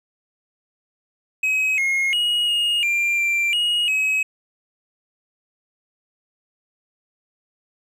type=tone with pitch steps; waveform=triangle; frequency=2543 / 2152 / 2892 / 2858 / 2380 / 2361 / 2883 / 2550 Hz; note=D#7 / C7 / F#7 / F7 / D7 / D7 / F#7 / D#7; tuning=+37 / +48 / -40 / +39 / +22 / +9 / -46 / +42 cents; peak=-16 dBFS; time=1.43-4.23 s; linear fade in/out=5 ms; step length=350 ms; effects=none